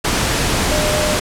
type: tone in noise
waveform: sine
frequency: 606 Hz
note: D#5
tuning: 46 cents flat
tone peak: -19 dBFS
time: 0.71-1.17 s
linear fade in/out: 10 ms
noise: pink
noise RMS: -17 dBFS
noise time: 0.04-1.2 s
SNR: -5 dB
effects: low-pass 10000 Hz 12 dB/octave